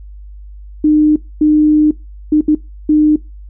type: tone bursts at uneven times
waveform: sine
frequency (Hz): 303.7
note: D#4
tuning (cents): -42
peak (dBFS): -6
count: 5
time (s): 0.84-1.16 / 1.41-1.91 / 2.32-2.41 / 2.48-2.55 / 2.89-3.16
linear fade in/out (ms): 5
effects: noise-tail reverb RT60 0.2 s tail -20 dB re dry + added 50 Hz sine -30 dBFS peak until 3.49 s